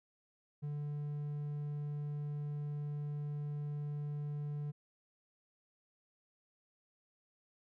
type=tone; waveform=triangle; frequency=146.83 Hz; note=D3; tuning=in tune; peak=-35 dBFS; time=0.62-4.72 s; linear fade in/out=20 ms; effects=none